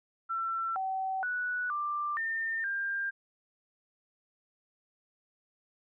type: tone with pitch steps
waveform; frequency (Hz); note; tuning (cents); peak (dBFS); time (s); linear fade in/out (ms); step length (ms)
sine; 1345 / 763 / 1476 / 1183 / 1809 / 1596; E6 / G5 / F#6 / D6 / A6 / G6; +34 / -47 / -5 / +12 / +48 / +31; -30; 0.29-3.11; 20; 470
effects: none